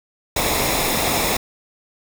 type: noise with comb filter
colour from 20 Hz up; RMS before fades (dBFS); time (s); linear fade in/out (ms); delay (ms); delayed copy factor
pink; -20; 0.36-1.37; 5; 0.66; -0.55
effects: none